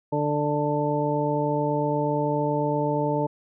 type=harmonic tone; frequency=147.6 Hz; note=D3; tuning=9 cents sharp; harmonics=1 / 2 / 3 / 4 / 6; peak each=-28 / -28 / -28 / -28 / -28 dBFS; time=0.12-3.27 s; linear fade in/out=10 ms; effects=none